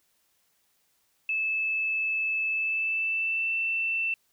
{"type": "tone with pitch glide", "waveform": "sine", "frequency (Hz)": [2616, 2674], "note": ["E7", "E7"], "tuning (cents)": [-14, 24], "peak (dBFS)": -25, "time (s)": [1.29, 4.14], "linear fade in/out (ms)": 2, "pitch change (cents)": 38, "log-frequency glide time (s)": [2.48, 3.56], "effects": ["white hiss -70 dBFS RMS until 4.32 s"]}